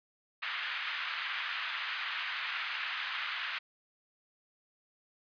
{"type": "band-pass noise", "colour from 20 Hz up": "pink", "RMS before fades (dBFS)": -37, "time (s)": [0.42, 3.59], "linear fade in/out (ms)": 10, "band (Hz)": [1300, 3400], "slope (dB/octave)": 24, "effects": ["resampled to 11025 Hz"]}